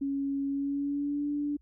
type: tone with pitch glide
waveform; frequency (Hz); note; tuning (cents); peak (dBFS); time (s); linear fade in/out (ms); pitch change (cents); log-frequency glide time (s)
sine; 277.2 to 291; C#4 to D4; 0 to -16; -28; 0.01-1.57; 10; +84; 0.48-1.29
effects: added 60 Hz sine -59 dBFS peak until 1.61 s